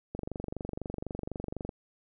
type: click train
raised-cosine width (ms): 2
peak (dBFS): -22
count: 38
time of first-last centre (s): 0.15-1.692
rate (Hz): 24
effects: none